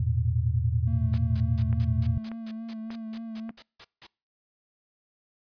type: chord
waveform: sine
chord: E suspended fourth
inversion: none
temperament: equal with one note detuned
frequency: 82.41 / 110 / 120.51 Hz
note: E2 / A2 / B2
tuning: 0 / 0 / -42 cents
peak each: -27 dBFS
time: 0-2.18 s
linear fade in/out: 5 ms
type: tone with vibrato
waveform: triangle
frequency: 224.1 Hz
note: A3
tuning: 32 cents sharp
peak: -32 dBFS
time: 0.87-3.51 s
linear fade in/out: 5 ms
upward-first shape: sine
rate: 3.5 Hz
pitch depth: 31 cents each way
type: noise bursts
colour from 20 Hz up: white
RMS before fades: -44 dBFS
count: 14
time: 1.13-4.068 s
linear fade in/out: 5 ms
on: 52 ms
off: 170 ms
type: click train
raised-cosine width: 0.5 ms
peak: -27 dBFS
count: 5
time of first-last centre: 1.14-3.493 s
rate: 1.7 Hz
effects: noise-tail reverb RT60 0.4 s tail -26 dB re dry + resampled to 11025 Hz